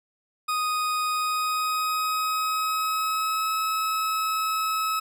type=tone with pitch glide; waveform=40% pulse; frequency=1244.5 to 1289.9 Hz; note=D#6 to E6; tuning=0 to -38 cents; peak=-23 dBFS; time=0.48-5 s; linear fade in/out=10 ms; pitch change=+62 cents; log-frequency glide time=1.09-3.52 s; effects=none